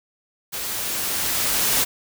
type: noise with level ramp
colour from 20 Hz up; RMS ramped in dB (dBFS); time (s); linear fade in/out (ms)
white; -29 to -19; 0.52-1.85; 20
effects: none